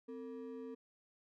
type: ring-modulated tone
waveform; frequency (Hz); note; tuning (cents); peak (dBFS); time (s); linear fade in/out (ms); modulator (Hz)
triangle; 355.9; F4; +33; -39; 0.08-0.75; 10; 96.5
effects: none